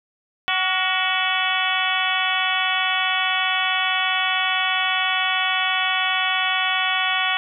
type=harmonic tone with a mistuned harmonic; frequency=375.4 Hz; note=F#4; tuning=25 cents sharp; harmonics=2 / 3 / 4 / 5 / 6 / 7 / 8 / 9; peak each=-27 / -27 / -27 / -27 / -27 / -27 / -27 / -27 dBFS; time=0.48-7.37 s; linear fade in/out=0 ms; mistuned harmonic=4; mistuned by=-54 cents; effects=none